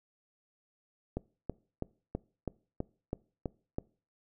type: click train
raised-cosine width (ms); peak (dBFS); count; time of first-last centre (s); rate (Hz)
2; -20; 9; 1.17-3.784; 3.06
effects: noise-tail reverb RT60 0.4 s tail -23 dB re dry